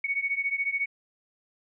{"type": "beating tone pair", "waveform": "sine", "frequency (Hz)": [2223, 2237], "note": ["C#7", "C#7"], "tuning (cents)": [4, 15], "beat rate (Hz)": 14, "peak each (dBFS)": [-28, -30], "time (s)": [0.04, 0.86], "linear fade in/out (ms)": 5, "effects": []}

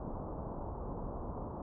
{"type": "low-pass noise", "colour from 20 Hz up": "pink", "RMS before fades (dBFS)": -41, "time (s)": [0, 1.62], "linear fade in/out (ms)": 2, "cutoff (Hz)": 1100, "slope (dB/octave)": 48, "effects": []}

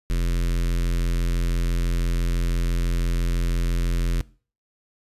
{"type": "tone with notch filter", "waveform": "square", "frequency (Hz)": 43, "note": "F1", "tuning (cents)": -26, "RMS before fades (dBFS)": -22, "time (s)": [0.1, 4.21], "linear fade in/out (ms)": 0, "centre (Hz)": 790, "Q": 0.74, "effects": ["noise-tail reverb RT60 0.4 s tail -21 dB re dry", "resampled to 32000 Hz"]}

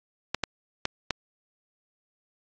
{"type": "clicks", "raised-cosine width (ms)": 0.2, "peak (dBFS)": -8, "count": 4, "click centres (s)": [0.346, 0.437, 0.854, 1.107], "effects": ["low-pass 7000 Hz 12 dB/octave", "AAC 64 kbps"]}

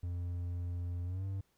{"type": "tone with pitch glide", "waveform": "triangle", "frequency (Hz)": [87.7, 96.75], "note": ["F2", "G2"], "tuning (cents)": [8, -22], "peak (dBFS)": -33, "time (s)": [0.03, 1.41], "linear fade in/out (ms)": 5, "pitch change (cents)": 170, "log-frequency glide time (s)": [1.04, 1.25], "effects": ["pink hiss -75 dBFS RMS until 1.57 s"]}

